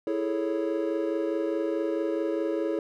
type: chord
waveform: triangle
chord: A major seventh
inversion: second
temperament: equal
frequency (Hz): 329.6 / 415.3 / 440 / 554.4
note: E4 / G#4 / A4 / C#5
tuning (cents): 0 / 0 / 0 / 0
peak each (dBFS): -27 / -30 / -32 / -30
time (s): 0.07-2.79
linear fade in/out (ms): 2
effects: none